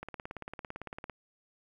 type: click train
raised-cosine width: 0.5 ms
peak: -25 dBFS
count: 20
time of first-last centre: 0.03-1.097 s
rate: 17.8 Hz
effects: 10-bit